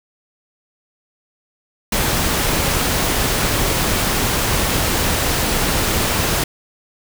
pink noise, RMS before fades -18 dBFS, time 1.92-6.44 s, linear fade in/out 5 ms, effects none

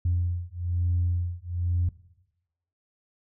sine beating tone pair, 87.1 / 88.2 Hz, F2 / F2, -4 / +18 cents, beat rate 1.1 Hz, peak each -26 dBFS, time 0.05-1.89 s, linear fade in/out 5 ms, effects noise-tail reverb RT60 0.9 s tail -18 dB re dry + tanh soft clip ceiling -17 dBFS

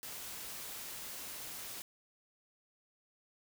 white noise, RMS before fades -45 dBFS, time 0.03-1.82 s, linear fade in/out 0 ms, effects none

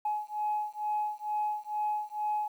sine beating tone pair, 843 / 845.2 Hz, G#5 / G#5, +26 / +30 cents, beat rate 2.2 Hz, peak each -32 / -32 dBFS, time 0.05-2.48 s, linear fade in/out 5 ms, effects tanh soft clip ceiling -23 dBFS + 10-bit

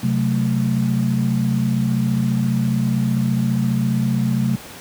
sine chord, F# diminished, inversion second, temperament equal, 130.81 / 185 / 220 Hz, C3 / F#3 / A3, 0 / 0 / 0 cents, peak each -19 / -22 / -20 dBFS, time 0.03-4.56 s, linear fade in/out 5 ms, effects pink hiss -37 dBFS RMS until 4.8 s + high-pass 80 Hz 12 dB/octave

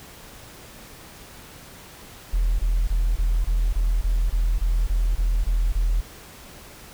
sine tone bursts, 41.2 Hz, E1, in tune, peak -16 dBFS, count 13, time 2.33-6.01 s, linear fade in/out 10 ms, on 260 ms, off 25 ms, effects tanh soft clip ceiling -15 dBFS + pink hiss -44 dBFS RMS until 6.93 s

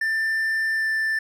triangle tone with pitch glide, 1782 to 1770.7 Hz, A6 to A6, +22 to +10 cents, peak -19 dBFS, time 0.01-1.19 s, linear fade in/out 5 ms, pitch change -12 cents, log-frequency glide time 0.73-0.88 s, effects none

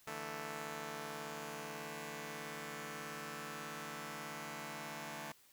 5% pulse chord, D suspended second, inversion none, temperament just, 146.83 / 165.19 / 220.2 Hz, D3 / E3 / A3, 0 / +4 / +2 cents, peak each -37 / -39 / -35 dBFS, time 0.07-5.32 s, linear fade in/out 2 ms, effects white hiss -66 dBFS RMS until 5.52 s

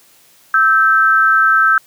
sine tone pair together, 1310.2 / 1560 Hz, E6 / G6, -11 / -9 cents, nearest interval minor third, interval 302 cents, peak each -11 dBFS, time 0.54-1.78 s, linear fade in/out 2 ms, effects white hiss -49 dBFS RMS until 1.86 s + high-pass 80 Hz 12 dB/octave

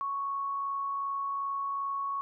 sine tone with amplitude modulation, 1108.7 Hz, C#6, in tune, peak -29 dBFS, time 0.01-2.21 s, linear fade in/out 0 ms, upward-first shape sine, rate 62.6 Hz, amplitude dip 25%, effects none

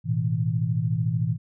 sine chord, A suspended second, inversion none, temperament equal with one note detuned, 110 / 123.47 / 161.52 Hz, A2 / B2 / E3, 0 / 0 / -35 cents, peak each -26 dBFS, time 0.04-1.38 s, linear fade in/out 50 ms, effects none

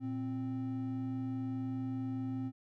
triangle tone pair together, 115.8 / 261.9 Hz, A#2 / C4, -11 / +2 cents, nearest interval octave + major second, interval 1413 cents, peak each -38 / -34 dBFS, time 0-2.52 s, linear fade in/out 50 ms, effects none

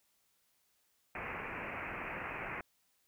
white low-pass noise, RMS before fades -42 dBFS, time 1.15-2.61 s, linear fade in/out 2 ms, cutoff 2600 Hz, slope 96 dB/octave, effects white hiss -75 dBFS RMS until 3.07 s

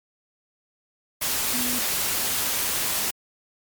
sine tone in noise, 246.9 Hz, B3, in tune, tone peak -30 dBFS, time 1.53-1.79 s, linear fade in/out 10 ms, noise white, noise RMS -25 dBFS, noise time 1.21-3.11 s, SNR -8 dB, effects MP3 96 kbps

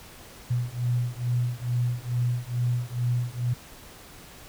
sine beating tone pair, 120.8 / 123.1 Hz, B2 / B2, -38 / -5 cents, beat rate 2.3 Hz, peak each -27 dBFS, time 0.5-3.54 s, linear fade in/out 10 ms, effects pink hiss -47 dBFS RMS until 4.48 s

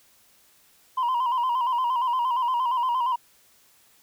sine tone with vibrato, 990 Hz, B5, 4 cents sharp, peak -19 dBFS, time 0.97-3.16 s, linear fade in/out 10 ms, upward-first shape square, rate 8.6 Hz, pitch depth 69 cents each way, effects tanh soft clip ceiling -20 dBFS + white hiss -59 dBFS RMS until 4.02 s

